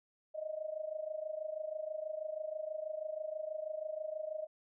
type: tone with amplitude modulation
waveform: sine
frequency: 622.3 Hz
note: D#5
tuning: in tune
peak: -34 dBFS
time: 0.34-4.47 s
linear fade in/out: 20 ms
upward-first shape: sine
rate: 26.2 Hz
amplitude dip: 80%
effects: none